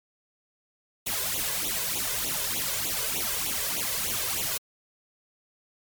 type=noise with flanger; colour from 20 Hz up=white; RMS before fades=-29 dBFS; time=1.06-4.58 s; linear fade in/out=10 ms; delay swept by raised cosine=0.29 to 1.99 ms; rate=3.3 Hz; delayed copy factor=+0.95; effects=MP3 96 kbps